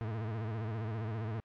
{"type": "tone with vibrato", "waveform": "40% pulse", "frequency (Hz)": 110.2, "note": "A2", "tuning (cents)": 3, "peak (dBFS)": -34, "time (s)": [0.01, 1.4], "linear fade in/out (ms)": 0, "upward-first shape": "sine", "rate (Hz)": 15, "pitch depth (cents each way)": 97, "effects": ["white hiss -75 dBFS RMS until 1.44 s", "low-pass 2000 Hz 12 dB/octave"]}